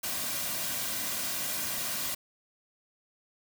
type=noise with comb filter; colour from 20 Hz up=white; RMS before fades=-33 dBFS; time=0.03-2.15 s; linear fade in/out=10 ms; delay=2.3 ms; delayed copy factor=-0.55; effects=none